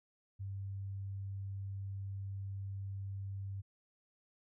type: tone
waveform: sine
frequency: 98 Hz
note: G2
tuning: in tune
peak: -39 dBFS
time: 0.39-3.62 s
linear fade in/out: 20 ms
effects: none